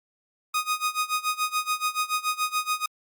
sawtooth tone with tremolo, 1244.5 Hz, D#6, in tune, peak -18 dBFS, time 0.54-2.86 s, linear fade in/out 5 ms, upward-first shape sine, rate 7 Hz, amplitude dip 90%, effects Opus 48 kbps

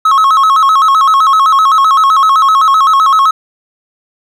triangle tone with vibrato, 1186 Hz, D6, 17 cents sharp, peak -3 dBFS, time 0.05-3.31 s, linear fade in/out 5 ms, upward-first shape square, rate 7.8 Hz, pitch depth 140 cents each way, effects none

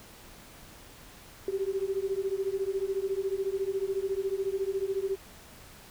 sine beating tone pair, 381.1 / 395.1 Hz, G4 / G4, -49 / +14 cents, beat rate 14 Hz, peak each -31 dBFS, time 1.48-5.16 s, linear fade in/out 2 ms, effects pink hiss -51 dBFS RMS until 5.9 s

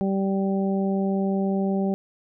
harmonic tone, 194.4 Hz, G3, 14 cents flat, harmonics 1 / 2 / 3 / 4, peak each -22 / -28 / -32 / -34 dBFS, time 0.01-1.94 s, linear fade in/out 0 ms, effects none

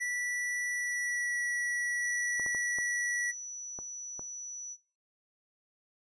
square tone with pitch glide, 1959 to 1939.9 Hz, B6 to B6, -15 to -32 cents, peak -32 dBFS, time 0-3.32 s, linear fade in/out 20 ms, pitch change -17 cents, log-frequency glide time 0.7-1.36 s
sine tone, 5920 Hz, F#8, in tune, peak -39 dBFS, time 2-4.77 s, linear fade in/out 50 ms
clicks, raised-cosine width 1 ms, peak -30 dBFS, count 6, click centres 2.397 / 2.463 / 2.548 / 2.786 / 3.789 / 4.194 s
effects noise-tail reverb RT60 0.3 s tail -18 dB re dry + resampled to 22050 Hz

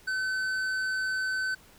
sine tone with tanh clipping, 1523 Hz, F#6, 50 cents sharp, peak -29 dBFS, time 0.07-1.55 s, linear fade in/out 10 ms, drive 10 dB, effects pink hiss -56 dBFS RMS until 1.78 s

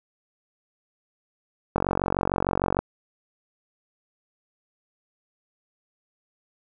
click train, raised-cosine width 1 ms, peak -8 dBFS, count 49, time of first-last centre 1.76-2.79 s, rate 46.6 Hz, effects none

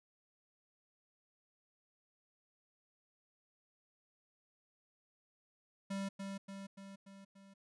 square tone with echo, 196 Hz, G3, in tune, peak -38 dBFS, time 5.9-6.09 s, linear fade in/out 10 ms, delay 290 ms, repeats 5, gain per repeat -4 dB, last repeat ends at 7.54 s, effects resampled to 24000 Hz

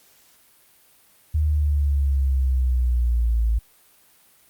sine exponential sweep, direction down, 77.3 to 55 Hz, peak -17 dBFS, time 1.34-3.59 s, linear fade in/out 10 ms, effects white hiss -56 dBFS RMS until 4.49 s + Opus 48 kbps

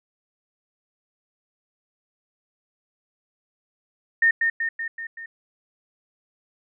sine tone with echo, 1829 Hz, A#6, 33 cents flat, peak -14 dBFS, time 4.22-4.31 s, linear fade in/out 5 ms, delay 190 ms, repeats 5, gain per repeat -4 dB, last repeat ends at 5.26 s, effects none

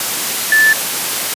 sine tone in noise, 1752 Hz, A6, 8 cents flat, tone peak -7 dBFS, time 0.52-0.73 s, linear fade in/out 2 ms, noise white, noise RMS -18 dBFS, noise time 0-1.34 s, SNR +8 dB, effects high-pass 150 Hz 12 dB/octave + resampled to 32000 Hz

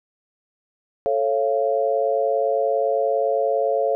sine chord, A augmented, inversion none, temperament just, 440 / 550 / 687.5 Hz, A4 / C#5 / E#5, 0 / -14 / -27 cents, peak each -23 / -21 / -23 dBFS, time 1.06-3.95 s, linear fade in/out 0 ms, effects none

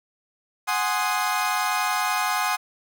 30% pulse chord, Ab dominant seventh, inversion third, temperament equal, 740 / 830.6 / 1046.5 / 1244.5 Hz, Gb5 / Ab5 / C6 / Eb6, 0 / 0 / 0 / 0 cents, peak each -25 dBFS, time 0.67-2.57 s, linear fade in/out 20 ms, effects none

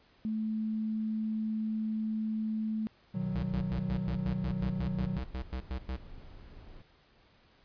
sine tone, 218 Hz, A3, 16 cents flat, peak -30 dBFS, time 0.25-2.87 s, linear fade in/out 0 ms
triangle chord, B major, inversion none, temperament equal, 123.47 / 155.56 / 185 Hz, B2 / D#3 / F#3, 0 / 0 / 0 cents, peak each -36 / -35 / -31 dBFS, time 3.14-5.19 s, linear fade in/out 10 ms
brown noise, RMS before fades -49 dBFS, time 3.21-6.82 s, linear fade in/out 5 ms
square tone bursts, 64 Hz, C2, 38 cents flat, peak -34 dBFS, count 15, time 3.35-5.965 s, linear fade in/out 5 ms, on 81 ms, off 100 ms
effects pink hiss -64 dBFS RMS until 7.64 s + resampled to 11025 Hz

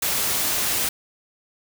white noise, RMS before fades -23 dBFS, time 0.02-0.89 s, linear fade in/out 5 ms, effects none

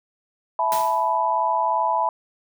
sine chord, E suspended fourth, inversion none, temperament equal with one note detuned, 659.3 / 864.9 / 987.8 Hz, E5 / A5 / B5, 0 / -30 / 0 cents, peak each -26 / -23 / -21 dBFS, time 0.59-2.09 s, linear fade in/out 2 ms
white noise with exponential decay, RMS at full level -28 dBFS, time 0.72-1.18 s, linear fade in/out 0 ms, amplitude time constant 98 ms
effects none

